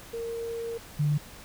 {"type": "tone pair in turn", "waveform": "sine", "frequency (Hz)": [462.2, 147.91], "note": ["A#4", "D3"], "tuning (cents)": [-15, 13], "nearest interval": "octave + minor sixth", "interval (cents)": 1972, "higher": "first", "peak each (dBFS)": [-31, -22], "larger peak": "second", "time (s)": [[0.13, 0.78], [0.99, 1.18]], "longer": "first", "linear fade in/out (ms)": 10, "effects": ["pink hiss -47 dBFS RMS until 1.44 s"]}